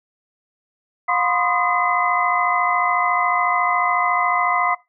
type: tone cluster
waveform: sine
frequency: 713 / 1008 / 1062 / 1236 / 2034 Hz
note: F5 / B5 / C6 / D#6 / C7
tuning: +36 / +35 / +25 / -12 / -50 cents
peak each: -23 dBFS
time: 1.08-4.75 s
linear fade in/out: 10 ms
effects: noise-tail reverb RT60 0.2 s tail -18 dB re dry